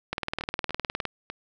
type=two click trains; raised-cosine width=0.3 ms; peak=-12 / -19 dBFS; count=19 / 4; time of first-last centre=0.13-1.053 / 0.41-1.3 s; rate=19.5 / 3.37 Hz; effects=none